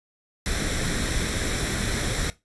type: noise with comb filter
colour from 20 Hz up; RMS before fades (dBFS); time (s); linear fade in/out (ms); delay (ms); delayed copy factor
pink; -26; 0.46-2.3; 0; 0.53; +0.55
effects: noise-tail reverb RT60 0.2 s tail -17 dB re dry + resampled to 24000 Hz